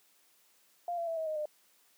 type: tone with pitch steps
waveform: sine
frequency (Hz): 698 / 678.1 / 658.8 / 640.1 / 621.8 / 604.1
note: F5 / E5 / E5 / D#5 / D#5 / D5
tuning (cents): -1 / +49 / -1 / +49 / -1 / +49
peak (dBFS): -32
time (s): 0.88-1.456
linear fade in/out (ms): 2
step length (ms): 96
effects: white hiss -67 dBFS RMS until 1.97 s + high-pass 200 Hz 12 dB/octave